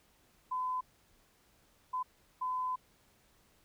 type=tone bursts at uneven times; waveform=sine; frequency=1014 Hz; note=B5; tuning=45 cents sharp; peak=-32 dBFS; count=3; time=0.51-0.81 / 1.93-2.03 / 2.41-2.76 s; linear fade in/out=10 ms; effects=pink hiss -68 dBFS RMS until 3.64 s